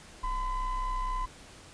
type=ring-modulated tone; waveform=triangle; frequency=493.9 Hz; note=B4; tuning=in tune; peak=-24 dBFS; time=0.23-1.26 s; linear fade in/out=10 ms; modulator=526 Hz; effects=pink hiss -51 dBFS RMS until 1.73 s + resampled to 22050 Hz